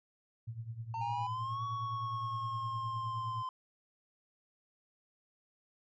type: tone with tremolo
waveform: sine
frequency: 114.3 Hz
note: A#2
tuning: 34 cents flat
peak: -36 dBFS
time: 0.47-3.43 s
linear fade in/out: 10 ms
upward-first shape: triangle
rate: 9.7 Hz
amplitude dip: 85%
type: exponential two-way sweep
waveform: triangle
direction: up then down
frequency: 898 to 1123 to 1032 Hz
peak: -34 dBFS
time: 0.94-3.49 s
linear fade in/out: 2 ms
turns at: 1.63 s
type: tone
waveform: triangle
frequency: 818 Hz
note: G#5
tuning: 26 cents flat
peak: -35 dBFS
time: 1.01-1.27 s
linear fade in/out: 5 ms
effects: resampled to 16000 Hz